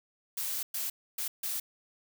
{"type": "noise bursts at uneven times", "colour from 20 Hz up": "blue", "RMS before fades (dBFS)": -34, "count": 4, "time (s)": [[0.37, 0.63], [0.74, 0.9], [1.18, 1.28], [1.43, 1.6]], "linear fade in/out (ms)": 5, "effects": []}